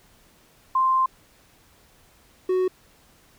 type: tone pair in turn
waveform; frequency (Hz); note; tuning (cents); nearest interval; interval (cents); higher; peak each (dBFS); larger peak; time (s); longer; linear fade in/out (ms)
sine / triangle; 1046.5 / 370; C6 / F#4; 0 / 0; octave + tritone; 1800; first; -17; neither; 0.75-1.06 / 2.49-2.68; first; 5
effects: pink hiss -57 dBFS RMS until 3.38 s